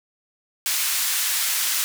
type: band-pass noise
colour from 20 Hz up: white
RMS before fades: -23 dBFS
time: 0.66-1.84 s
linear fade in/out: 0 ms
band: 1400 to 16000 Hz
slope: 12 dB/octave
effects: none